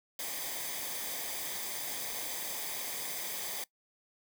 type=noise with comb filter; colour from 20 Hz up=white; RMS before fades=-38 dBFS; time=0.19-3.64 s; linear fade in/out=2 ms; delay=0.72 ms; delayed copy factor=-0.6; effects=noise-tail reverb RT60 0.1 s tail -21 dB re dry

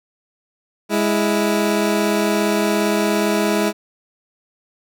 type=tone pair together; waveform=20% pulse; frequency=207.3 / 329.6 Hz; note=G#3 / E4; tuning=-3 / 0 cents; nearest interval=minor sixth; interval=803 cents; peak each=-13 / -15 dBFS; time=0.89-3.73 s; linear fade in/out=50 ms; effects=none

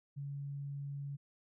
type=tone; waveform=sine; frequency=141.1 Hz; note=C#3; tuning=31 cents sharp; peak=-39 dBFS; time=0.16-1.17 s; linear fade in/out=20 ms; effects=none

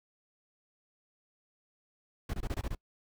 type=noise bursts; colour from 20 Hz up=brown; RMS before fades=-34 dBFS; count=7; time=2.29-2.75 s; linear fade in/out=5 ms; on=46 ms; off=23 ms; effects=noise-tail reverb RT60 0.1 s tail -24 dB re dry

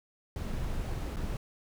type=noise with dropouts; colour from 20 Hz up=brown; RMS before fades=-34 dBFS; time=0.36-1.37 s; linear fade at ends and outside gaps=1 ms; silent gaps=1.16-1.168 s; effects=none

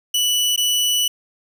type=tone with dropouts; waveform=sawtooth; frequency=2960 Hz; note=F#7; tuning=in tune; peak=-13 dBFS; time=0.14-1.08 s; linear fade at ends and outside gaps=5 ms; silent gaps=0.562-0.576 s; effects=none

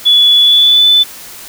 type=tone with pitch glide; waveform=sine; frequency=3420 to 3504 Hz; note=A7 to A7; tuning=-50 to -8 cents; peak=-4 dBFS; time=0.05-1.04 s; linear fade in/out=20 ms; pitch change=+42 cents; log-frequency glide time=0.4-0.88 s; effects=white hiss -31 dBFS RMS until 1.48 s

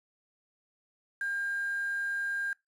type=tone with quantisation; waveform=sine; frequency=1605 Hz; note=G6; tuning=40 cents sharp; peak=-30 dBFS; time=1.21-2.53 s; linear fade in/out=2 ms; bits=8; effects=noise-tail reverb RT60 0.2 s tail -24 dB re dry + low-pass 10000 Hz 12 dB/octave

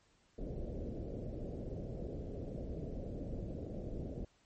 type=low-pass noise; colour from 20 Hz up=pink; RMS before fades=-42 dBFS; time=0.38-4.25 s; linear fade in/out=5 ms; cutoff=610 Hz; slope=48 dB/octave; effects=pink hiss -71 dBFS RMS until 4.45 s + MP3 32 kbps

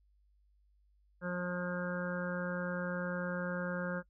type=harmonic tone; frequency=178.2 Hz; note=F3; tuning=35 cents sharp; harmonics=1 / 2 / 3 / 5 / 6 / 7 / 8 / 9; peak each=-37 / -49 / -39 / -51 / -51 / -49 / -43 / -44 dBFS; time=1.21-4.03 s; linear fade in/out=50 ms; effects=noise-tail reverb RT60 0.1 s tail -25 dB re dry + added 50 Hz sine -66 dBFS peak until 4.09 s

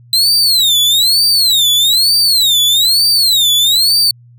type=tone with vibrato; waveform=40% pulse; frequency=3997 Hz; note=B7; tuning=20 cents sharp; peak=-7 dBFS; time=0.13-4.11 s; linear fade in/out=2 ms; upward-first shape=sine; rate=1.1 Hz; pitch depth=260 cents each way; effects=added 120 Hz sine -39 dBFS peak until 4.38 s

